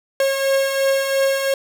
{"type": "beating tone pair", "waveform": "45% pulse", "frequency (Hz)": [541, 543.9], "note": ["C#5", "C#5"], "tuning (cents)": [-42, -33], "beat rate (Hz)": 2.9, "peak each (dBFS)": [-24, -17], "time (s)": [0.2, 1.54], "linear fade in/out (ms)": 2, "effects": []}